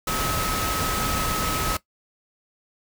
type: tone in noise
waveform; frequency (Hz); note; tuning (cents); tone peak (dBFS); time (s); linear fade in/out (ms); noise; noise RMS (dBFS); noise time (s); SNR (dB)
sine; 1283; E6; -47; -28; 0.07-1.77; 5; pink; -26; 0.07-1.77; -5
effects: noise-tail reverb RT60 0.1 s tail -17 dB re dry